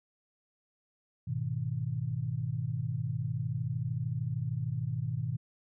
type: chord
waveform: sine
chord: G# minor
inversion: none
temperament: equal with one note detuned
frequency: 103.83 / 123.47 / 156.74 Hz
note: G#2 / B2 / D#3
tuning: 0 / 0 / +13 cents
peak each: -37 / -33 / -36 dBFS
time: 1.27-5.37 s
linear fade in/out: 10 ms
effects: none